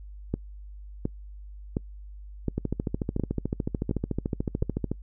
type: two click trains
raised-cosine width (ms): 3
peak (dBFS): -13 / -14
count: 7 / 33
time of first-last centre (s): 0.34-4.626 / 2.58-4.916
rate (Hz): 1.4 / 13.7
effects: noise-tail reverb RT60 0.1 s tail -26 dB re dry + added 50 Hz sine -40 dBFS peak until 5.02 s